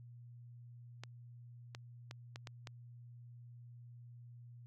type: clicks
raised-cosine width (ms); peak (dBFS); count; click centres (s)
0.2; -29; 6; 1.036 / 1.749 / 2.111 / 2.359 / 2.472 / 2.672
effects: added 120 Hz sine -52 dBFS peak until 4.66 s